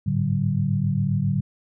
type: tone cluster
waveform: sine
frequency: 100.5 / 107.9 / 144.7 / 189.3 Hz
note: G2 / A2 / D3 / F#3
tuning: +44 / -33 / -25 / +40 cents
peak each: -31 / -25 / -23 / -25 dBFS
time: 0.06-1.41 s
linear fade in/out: 10 ms
effects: none